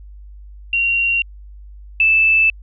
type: tone pair in turn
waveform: sine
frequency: 2755 / 2635 Hz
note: F7 / E7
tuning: -24 / -1 cents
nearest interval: minor second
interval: 77 cents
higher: first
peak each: -14 / -10 dBFS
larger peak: second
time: 0.73-1.22 / 2-2.5 s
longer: second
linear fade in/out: 2 ms
effects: added 50 Hz sine -35 dBFS peak until 2.62 s